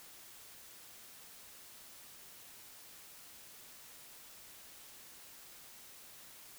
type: silence
effects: white hiss -55 dBFS RMS until 6.58 s